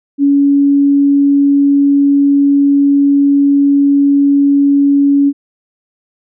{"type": "tone", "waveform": "sine", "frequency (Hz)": 281.7, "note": "C#4", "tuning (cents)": 28, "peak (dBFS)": -6, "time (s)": [0.18, 5.33], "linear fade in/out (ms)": 50, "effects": []}